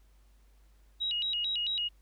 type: tone with vibrato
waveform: sine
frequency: 3322 Hz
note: G#7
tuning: in tune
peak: -29 dBFS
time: 1-1.89 s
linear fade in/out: 20 ms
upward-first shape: square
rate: 4.5 Hz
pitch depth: 250 cents each way
effects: added 50 Hz sine -58 dBFS peak until 2.01 s + pink hiss -71 dBFS RMS until 2.01 s